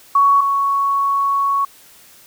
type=tone pair in turn; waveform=sine; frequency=1118 / 1112.2 Hz; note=C#6 / C#6; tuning=+14 / +5 cents; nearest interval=unison; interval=9 cents; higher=first; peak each=-9 / -14 dBFS; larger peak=first; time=0.15-0.41 / 0.41-1.65 s; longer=second; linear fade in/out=5 ms; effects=white hiss -46 dBFS RMS until 2.26 s